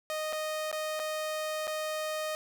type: tone with dropouts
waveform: sawtooth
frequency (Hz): 620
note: D#5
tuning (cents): -6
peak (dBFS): -28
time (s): 0.1-2.35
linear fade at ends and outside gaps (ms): 0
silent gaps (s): 0.326-0.33 / 0.715-0.727 / 0.994-0.998 / 1.671-1.677
effects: none